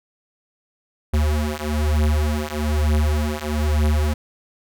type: beating tone pair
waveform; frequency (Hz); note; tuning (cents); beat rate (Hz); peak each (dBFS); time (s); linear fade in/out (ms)
square; 74.8 / 75.9; D2 / D#2; +32 / -42; 1.1; -22 / -21; 1.13-4.14; 10
effects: none